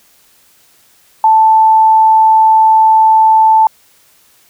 sine tone, 880 Hz, A5, in tune, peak -4 dBFS, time 1.24-3.67 s, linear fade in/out 2 ms, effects white hiss -49 dBFS RMS until 4.49 s

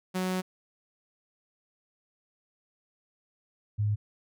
sawtooth / sine tone pair in turn, 185 / 104.72 Hz, F#3 / G#2, 0 / +15 cents, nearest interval minor seventh, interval 985 cents, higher first, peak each -24 dBFS, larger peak neither, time 0.14-0.42 / 3.78-3.96 s, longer first, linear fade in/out 20 ms, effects none

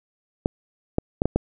clicks, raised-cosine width 2 ms, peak -6 dBFS, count 5, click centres 0.459 / 0.984 / 1.219 / 1.256 / 1.36 s, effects none

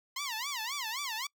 10% pulse tone with vibrato, 1006 Hz, B5, 32 cents sharp, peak -26 dBFS, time 0.16-1.27 s, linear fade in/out 5 ms, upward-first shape sine, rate 3.8 Hz, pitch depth 260 cents each way, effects noise-tail reverb RT60 0.1 s tail -25 dB re dry

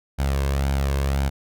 sawtooth tone with flanger, 68.8 Hz, C#2, 12 cents flat, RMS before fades -22 dBFS, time 0.18-1.3 s, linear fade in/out 20 ms, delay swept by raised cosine 1.3 to 1.9 ms, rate 1.9 Hz, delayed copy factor +0.5, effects none

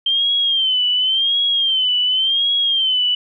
sine tone with vibrato, 3136 Hz, G7, in tune, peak -14 dBFS, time 0.06-3.15 s, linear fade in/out 5 ms, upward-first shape sine, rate 0.91 Hz, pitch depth 97 cents each way, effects none

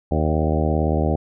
harmonic tone with a mistuned harmonic, 77.78 Hz, D#2, in tune, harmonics 1 / 2 / 3 / 4 / 5 / 6 / 7 / 8 / 9 / 10, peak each -21 / -24 / -26 / -27 / -28 / -29 / -29 / -30 / -31 / -31 dBFS, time 0.11-1.16 s, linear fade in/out 5 ms, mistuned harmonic 8, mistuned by -21 cents, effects none

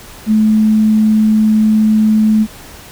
sine tone, 216.3 Hz, A3, 29 cents flat, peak -7 dBFS, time 0.26-2.47 s, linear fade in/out 50 ms, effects pink hiss -35 dBFS RMS until 2.91 s

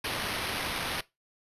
white noise with sample-and-hold, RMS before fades -33 dBFS, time 0.04-1.01 s, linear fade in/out 5 ms, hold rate 7350 Hz, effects noise-tail reverb RT60 0.2 s tail -19 dB re dry + resampled to 32000 Hz

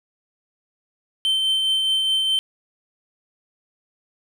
triangle tone with tremolo, 3100 Hz, G7, 20 cents flat, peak -15 dBFS, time 1.25-2.39 s, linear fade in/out 0 ms, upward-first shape triangle, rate 4.8 Hz, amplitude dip 30%, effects none

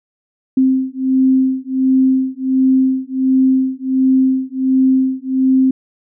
sine beating tone pair, 261.4 / 262.8 Hz, C4 / C4, -1 / +8 cents, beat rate 1.4 Hz, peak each -14 dBFS, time 0.57-5.71 s, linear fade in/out 5 ms, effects none

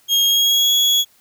35% pulse tone with pitch glide, 3254 to 3353 Hz, G#7 to G#7, -36 to +16 cents, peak -11 dBFS, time 0.08-1.05 s, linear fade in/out 50 ms, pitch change +52 cents, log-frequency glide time 0.25-0.73 s, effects white hiss -55 dBFS RMS until 1.2 s

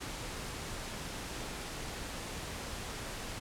pink noise, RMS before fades -41 dBFS, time 0-3.4 s, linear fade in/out 20 ms, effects low-pass 10000 Hz 12 dB/octave

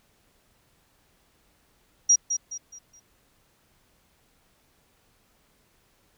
sine tone with echo, 5720 Hz, F8, 41 cents sharp, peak -14 dBFS, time 2.09-2.16 s, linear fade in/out 10 ms, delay 210 ms, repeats 4, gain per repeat -9 dB, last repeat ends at 3 s, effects pink hiss -65 dBFS RMS until 6.17 s

